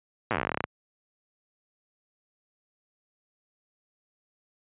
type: slowing click train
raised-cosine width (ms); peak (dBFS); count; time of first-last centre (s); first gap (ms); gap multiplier
0.5; -11; 19; 0.31-0.64; 8; 1.09
effects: high-pass 80 Hz 12 dB/octave + resampled to 8000 Hz